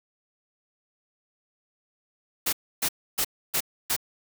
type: noise bursts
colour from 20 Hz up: white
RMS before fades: -25 dBFS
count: 5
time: 2.46-3.965 s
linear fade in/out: 10 ms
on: 69 ms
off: 290 ms
effects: none